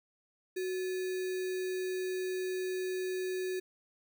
sine tone with sample-and-hold, 370 Hz, F#4, in tune, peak -32 dBFS, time 0.56-3.6 s, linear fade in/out 10 ms, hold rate 2100 Hz, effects none

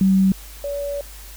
sine tone pair in turn, 191.3 / 569.6 Hz, G3 / C#5, -42 / +47 cents, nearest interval octave + perfect fifth, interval 1889 cents, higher second, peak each -12 / -23 dBFS, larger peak first, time 0.01-0.32 / 0.64-1.01 s, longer second, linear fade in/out 2 ms, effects added 50 Hz sine -38 dBFS peak until 1.36 s + white hiss -42 dBFS RMS until 1.36 s

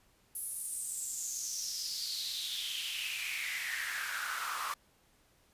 pink noise with high-pass filter sweep, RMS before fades -38 dBFS, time 0.35-4.74 s, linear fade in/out 2 ms, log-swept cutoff 11000 to 1100 Hz, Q 5.7, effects pink hiss -68 dBFS RMS until 5.53 s + resampled to 32000 Hz

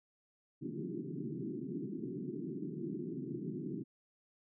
white band-pass noise, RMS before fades -41 dBFS, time 0.61-3.84 s, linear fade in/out 20 ms, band 130 to 390 Hz, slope 96 dB/octave, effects none

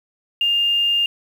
sine tone with quantisation, 2810 Hz, F7, 10 cents sharp, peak -15 dBFS, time 0.41-1.06 s, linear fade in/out 2 ms, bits 7, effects none

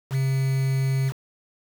triangle tone with quantisation, 134 Hz, C3, 42 cents sharp, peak -18 dBFS, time 0.1-1.13 s, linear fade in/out 50 ms, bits 6, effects none

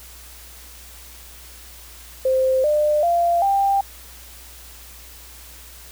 sine tone with pitch steps, 522 / 599.6 / 688.8 / 791.2 Hz, C5 / D5 / F5 / G5, -4 / +36 / -24 / +16 cents, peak -15 dBFS, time 2.25-3.81 s, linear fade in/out 5 ms, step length 390 ms, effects added 60 Hz sine -44 dBFS peak until 5.91 s + white hiss -43 dBFS RMS until 5.91 s

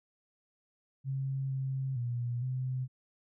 sine tone with pitch steps, 134.9 / 133.4 / 120.6 / 128.8 Hz, C#3 / C3 / B2 / C3, -47 / +34 / -41 / -27 cents, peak -31 dBFS, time 1.04-2.88 s, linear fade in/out 50 ms, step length 460 ms, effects none

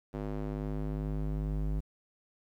square tone with band-pass filter sweep, 51.2 Hz, G#1, 24 cents flat, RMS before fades -34 dBFS, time 0.13-1.81 s, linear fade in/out 20 ms, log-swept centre 370 to 110 Hz, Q 0.74, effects 11-bit

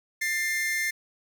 45% pulse tone pair together, 1783.3 / 2103 Hz, A6 / C7, +23 / +8 cents, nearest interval minor third, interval 285 cents, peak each -30 / -27 dBFS, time 0.21-0.91 s, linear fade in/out 10 ms, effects none

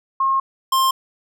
sine / square tone pair in turn, 1075 / 1057.8 Hz, C6 / C6, +47 / +19 cents, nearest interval unison, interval 28 cents, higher first, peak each -15 dBFS, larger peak neither, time 0.2-0.4 / 0.72-0.91 s, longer first, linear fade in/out 5 ms, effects none

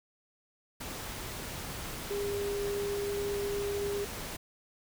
sine tone in noise, 404.7 Hz, G#4, 45 cents flat, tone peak -31 dBFS, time 2.1-4.05 s, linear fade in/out 10 ms, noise pink, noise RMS -40 dBFS, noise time 0.8-4.37 s, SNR +6 dB, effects none

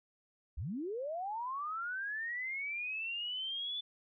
sine linear sweep, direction up, 50.9 to 3494 Hz, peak -36 dBFS, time 0.57-3.81 s, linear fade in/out 10 ms, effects none

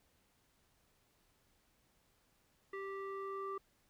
square tone with low-pass filter sweep, 391.1 Hz, G4, 4 cents flat, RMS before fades -43 dBFS, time 2.73-3.58 s, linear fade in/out 5 ms, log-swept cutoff 1800 to 1200 Hz, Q 3.5, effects pink hiss -74 dBFS RMS until 3.89 s

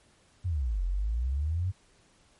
sine exponential two-way sweep, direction down then up, 97 to 42.9 to 97 Hz, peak -26 dBFS, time 0.44-1.72 s, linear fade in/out 20 ms, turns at 0.84 s, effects pink hiss -63 dBFS RMS until 2.39 s + MP3 48 kbps

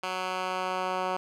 10% pulse tone with band-pass filter sweep, 185.1 Hz, F#3, 1 cent sharp, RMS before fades -31 dBFS, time 0.03-1.17 s, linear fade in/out 5 ms, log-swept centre 2000 to 1000 Hz, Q 0.73, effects none

